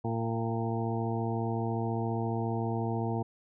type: harmonic tone with a mistuned harmonic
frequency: 114.4 Hz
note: A#2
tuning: 32 cents flat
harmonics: 1 / 2 / 3 / 4 / 6 / 7 / 8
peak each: -32 / -35 / -37 / -38 / -40 / -40 / -41 dBFS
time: 0.04-3.23 s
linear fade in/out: 10 ms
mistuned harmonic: 7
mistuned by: -16 cents
effects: none